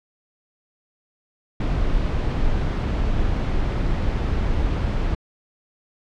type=noise; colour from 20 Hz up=brown; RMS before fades=-21 dBFS; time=1.6-5.15 s; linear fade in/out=5 ms; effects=low-pass 4000 Hz 12 dB/octave